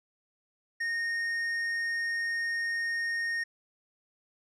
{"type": "tone with tanh clipping", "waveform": "sine", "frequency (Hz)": 1849, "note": "A#6", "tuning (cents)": -15, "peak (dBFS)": -30, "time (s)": [0.8, 3.44], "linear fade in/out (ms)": 10, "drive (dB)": 7, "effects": []}